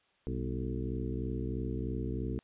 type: harmonic tone with a mistuned harmonic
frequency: 63.1 Hz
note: B1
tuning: 38 cents sharp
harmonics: 1 / 2 / 3 / 4 / 5 / 6 / 7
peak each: -37 / -38 / -42 / -41 / -42 / -43 / -44 dBFS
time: 0.27-2.39 s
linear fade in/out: 0 ms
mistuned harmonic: 3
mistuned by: +110 cents
effects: white hiss -70 dBFS RMS until 2.43 s + resampled to 8000 Hz